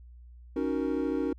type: chord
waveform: triangle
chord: D# minor seventh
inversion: third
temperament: equal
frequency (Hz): 277.2 / 311.1 / 370 / 466.2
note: C#4 / D#4 / F#4 / A#4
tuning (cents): 0 / 0 / 0 / 0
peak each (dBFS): -29 / -30 / -32 / -32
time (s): 0.56-1.33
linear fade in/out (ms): 5
effects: added 60 Hz sine -47 dBFS peak until 1.38 s